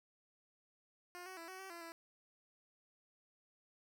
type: tone with pitch steps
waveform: 10% pulse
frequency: 355.3 / 375 / 332.6 / 375.3 / 383.1 / 340.4 / 332.5 Hz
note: F4 / F#4 / E4 / F#4 / G4 / F4 / E4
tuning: +30 / +23 / +16 / +25 / -40 / -44 / +15 cents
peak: -40 dBFS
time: 1.15-1.92 s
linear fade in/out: 0 ms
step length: 110 ms
effects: none